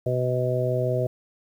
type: harmonic tone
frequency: 125.8 Hz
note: B2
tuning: 32 cents sharp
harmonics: 1 / 2 / 3 / 4 / 5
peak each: -25 / -37 / -29 / -28 / -27 dBFS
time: 0.06-1.07 s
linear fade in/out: 5 ms
effects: 9-bit